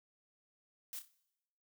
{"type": "noise with echo", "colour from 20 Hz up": "blue", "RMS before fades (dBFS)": -44, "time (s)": [0.93, 0.99], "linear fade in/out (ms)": 0, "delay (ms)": 30, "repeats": 4, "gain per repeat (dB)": -9, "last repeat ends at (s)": 1.11, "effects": ["noise-tail reverb RT60 0.9 s tail -21 dB re dry"]}